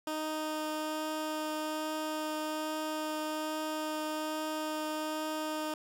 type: tone with vibrato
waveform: 15% pulse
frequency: 309.5 Hz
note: D#4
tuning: 9 cents flat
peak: -27 dBFS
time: 0.07-5.74 s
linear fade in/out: 2 ms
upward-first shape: triangle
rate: 1.2 Hz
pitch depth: 8 cents each way
effects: none